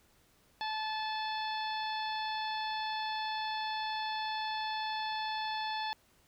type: harmonic tone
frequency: 869 Hz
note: A5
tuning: 22 cents flat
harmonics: 1 / 2 / 3 / 4 / 5 / 6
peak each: -35 / -42 / -46 / -43 / -44 / -52 dBFS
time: 0.61-5.93 s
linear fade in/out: 0 ms
effects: pink hiss -67 dBFS RMS until 6.27 s